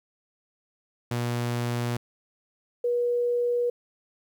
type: tone pair in turn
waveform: sawtooth / sine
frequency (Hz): 120 / 482.8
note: B2 / B4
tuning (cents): -49 / -39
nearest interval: 2 octaves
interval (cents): 2410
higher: second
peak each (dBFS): -22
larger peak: neither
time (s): 1.11-1.97 / 2.84-3.7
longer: neither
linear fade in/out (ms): 5
effects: 10-bit